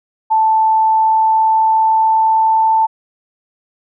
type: tone with pitch glide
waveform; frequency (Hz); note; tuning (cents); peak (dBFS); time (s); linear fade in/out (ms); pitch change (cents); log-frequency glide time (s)
sine; 880 to 886.1; A5 to A5; 0 to +12; -9; 0.3-2.87; 20; +12; 0.66-2.73
effects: none